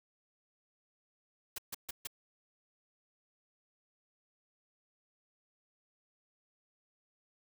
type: noise bursts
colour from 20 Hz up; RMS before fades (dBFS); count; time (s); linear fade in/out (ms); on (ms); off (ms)
white; -40; 4; 1.56-2.072; 5; 23; 140
effects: none